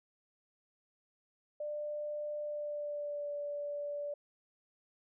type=tone with pitch glide; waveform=sine; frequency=595 to 580.7 Hz; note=D5 to D5; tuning=+22 to -20 cents; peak=-36 dBFS; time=1.6-4.14 s; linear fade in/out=5 ms; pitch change=-42 cents; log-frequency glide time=2.4-3.32 s; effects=none